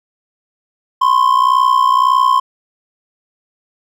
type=ring-modulated tone; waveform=triangle; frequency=1046.5 Hz; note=C6; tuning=in tune; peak=-4 dBFS; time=1.01-2.4 s; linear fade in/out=10 ms; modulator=30.9 Hz; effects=none